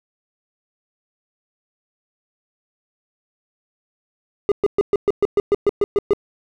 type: tone bursts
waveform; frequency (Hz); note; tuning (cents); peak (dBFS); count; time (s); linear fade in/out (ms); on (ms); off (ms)
triangle; 406.9; G#4; -35; -10; 12; 4.49-6.134; 0; 27; 120
effects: none